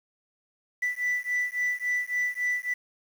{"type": "beating tone pair", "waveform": "sine", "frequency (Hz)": [1975.5, 1979.1], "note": ["B6", "B6"], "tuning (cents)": [0, 3], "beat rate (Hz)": 3.6, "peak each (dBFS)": -27, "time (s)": [0.82, 2.74], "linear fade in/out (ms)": 10, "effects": ["tanh soft clip ceiling -22 dBFS", "8-bit"]}